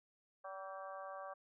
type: harmonic tone with a mistuned harmonic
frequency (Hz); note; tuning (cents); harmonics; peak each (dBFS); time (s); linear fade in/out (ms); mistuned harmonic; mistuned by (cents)
191.7; G3; -38; 3 / 4 / 5 / 6 / 7 / 8; -49 / -51 / -58 / -50 / -61 / -57; 0.44-1.34; 10; 8; +43
effects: none